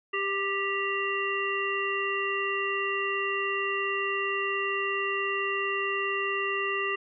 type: harmonic tone with a mistuned harmonic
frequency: 395.3 Hz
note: G4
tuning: 15 cents sharp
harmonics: 1 / 3 / 5 / 7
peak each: -32 / -32 / -32 / -32 dBFS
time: 0.13-6.96 s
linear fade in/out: 10 ms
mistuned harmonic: 5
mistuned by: -22 cents
effects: none